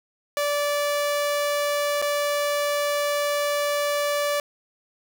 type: tone with dropouts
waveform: sawtooth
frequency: 581 Hz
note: D5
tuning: 19 cents flat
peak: -18 dBFS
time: 0.37-4.4 s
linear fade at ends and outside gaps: 1 ms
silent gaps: 2.017-2.023 s
effects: none